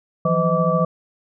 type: tone cluster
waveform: sine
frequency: 163.4 / 177.3 / 507 / 633 / 1158 Hz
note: E3 / F3 / B4 / D#5 / D6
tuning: -15 / +26 / +45 / +30 / -25 cents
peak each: -22 dBFS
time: 0.25-0.85 s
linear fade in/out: 5 ms
effects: none